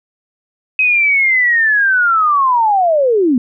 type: linear sweep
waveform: sine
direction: down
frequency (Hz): 2547 to 230.9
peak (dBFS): -9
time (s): 0.79-3.38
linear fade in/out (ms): 2
effects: none